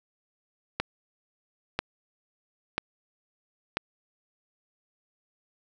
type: click train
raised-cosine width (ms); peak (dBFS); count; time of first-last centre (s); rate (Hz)
0.3; -10; 4; 0.8-3.77; 1.01
effects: none